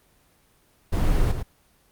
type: noise with echo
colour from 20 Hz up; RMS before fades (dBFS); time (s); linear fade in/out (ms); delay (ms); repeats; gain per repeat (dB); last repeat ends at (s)
brown; -20; 0.92-1.32; 10; 110; 1; -7; 1.43
effects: pink hiss -61 dBFS RMS until 1.91 s + Opus 24 kbps